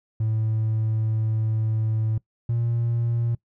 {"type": "tone pair in turn", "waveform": "triangle", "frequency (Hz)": [110, 117.43], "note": ["A2", "A#2"], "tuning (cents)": [0, 13], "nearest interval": "minor second", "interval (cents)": 113, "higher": "second", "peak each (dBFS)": -18, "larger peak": "neither", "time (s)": [[0.2, 2.18], [2.49, 3.35]], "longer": "first", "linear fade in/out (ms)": 5, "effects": ["noise-tail reverb RT60 0.1 s tail -23 dB re dry", "tanh soft clip ceiling -15 dBFS"]}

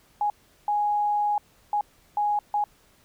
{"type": "tone bursts at uneven times", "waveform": "sine", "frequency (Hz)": 830, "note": "G#5", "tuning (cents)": -1, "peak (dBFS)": -21, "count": 5, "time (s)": [[0.21, 0.3], [0.68, 1.38], [1.73, 1.81], [2.17, 2.39], [2.54, 2.64]], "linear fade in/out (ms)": 2, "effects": ["pink hiss -60 dBFS RMS until 3.04 s"]}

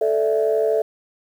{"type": "chord", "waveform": "sine", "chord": "A suspended fourth", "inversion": "none", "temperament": "equal", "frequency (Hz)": [440, 587.3, 659.3], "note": ["A4", "D5", "E5"], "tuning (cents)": [0, 0, 0], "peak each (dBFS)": [-18, -23, -21], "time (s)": [0.01, 0.82], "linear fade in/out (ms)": 5, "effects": ["tanh soft clip ceiling -8 dBFS", "8-bit"]}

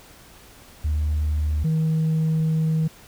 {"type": "tone pair in turn", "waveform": "sine", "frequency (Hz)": [75.8, 158.72], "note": ["D#2", "D#3"], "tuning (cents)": [-45, 35], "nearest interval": "octave + minor second", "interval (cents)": 1280, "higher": "second", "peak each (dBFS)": [-18, -16], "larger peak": "second", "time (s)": [[0.84, 1.64], [1.64, 2.88]], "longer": "second", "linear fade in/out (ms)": 10, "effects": ["tanh soft clip ceiling -17 dBFS", "pink hiss -48 dBFS RMS until 3.07 s"]}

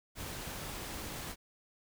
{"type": "noise", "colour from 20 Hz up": "pink", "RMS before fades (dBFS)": -42, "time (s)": [0.15, 1.36], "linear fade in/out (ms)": 50, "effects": []}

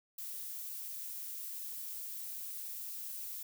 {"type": "noise", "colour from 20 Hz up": "violet", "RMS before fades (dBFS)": -43, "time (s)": [0.18, 3.43], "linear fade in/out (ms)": 5, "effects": []}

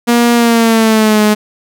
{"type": "tone with pitch glide", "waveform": "sawtooth", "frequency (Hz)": [237.5, 211.6], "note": ["A#3", "G#3"], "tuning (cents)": [33, 33], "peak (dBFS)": -3, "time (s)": [0.07, 1.35], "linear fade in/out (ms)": 20, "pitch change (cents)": -200, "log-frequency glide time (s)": [0.34, 1.22], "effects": []}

